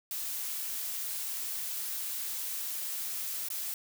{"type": "noise with dropouts", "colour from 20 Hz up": "blue", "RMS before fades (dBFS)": -36, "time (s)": [0.11, 3.74], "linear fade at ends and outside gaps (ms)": 1, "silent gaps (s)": [3.486, 3.502], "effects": []}